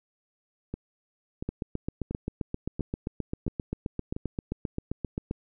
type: two click trains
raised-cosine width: 3 ms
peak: -17 / -20 dBFS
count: 30 / 6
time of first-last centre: 1.49-5.311 / 0.74-4.165 s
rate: 7.59 / 1.46 Hz
effects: none